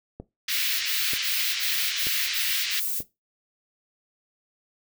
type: click train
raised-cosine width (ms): 2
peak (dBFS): -23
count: 4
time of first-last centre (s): 0.2-3.004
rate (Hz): 1.07
type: band-pass noise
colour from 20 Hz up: white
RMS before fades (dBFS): -29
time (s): 0.48-2.8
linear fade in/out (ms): 5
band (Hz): 1800 to 5100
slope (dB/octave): 24
type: noise bursts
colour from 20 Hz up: violet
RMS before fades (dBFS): -28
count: 7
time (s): 0.48-3.034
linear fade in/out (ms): 50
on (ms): 340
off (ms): 29
effects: noise-tail reverb RT60 0.2 s tail -17 dB re dry